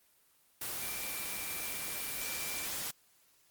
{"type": "tone in noise", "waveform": "sine", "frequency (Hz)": 2351, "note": "D7", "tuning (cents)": 1, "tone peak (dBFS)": -44, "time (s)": [0.82, 2.66], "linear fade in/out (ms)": 5, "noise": "white", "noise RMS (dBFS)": -38, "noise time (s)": [0.61, 2.91], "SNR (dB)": -9, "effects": ["white hiss -68 dBFS RMS until 3.5 s", "Opus 24 kbps"]}